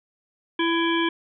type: harmonic tone with a mistuned harmonic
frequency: 333.4 Hz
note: E4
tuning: 20 cents sharp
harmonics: 1 / 3 / 5 / 7 / 9 / 10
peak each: -22 / -27 / -29 / -30 / -32 / -32 dBFS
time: 0.59-1.09 s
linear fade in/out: 5 ms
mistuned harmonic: 9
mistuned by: +50 cents
effects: none